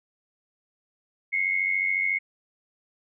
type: tone pair together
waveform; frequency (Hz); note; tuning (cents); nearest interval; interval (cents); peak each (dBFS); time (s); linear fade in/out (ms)
sine; 2093 / 2187; C7 / C#7; 0 / -24; minor second; 76; -27 / -24; 1.32-2.19; 20
effects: none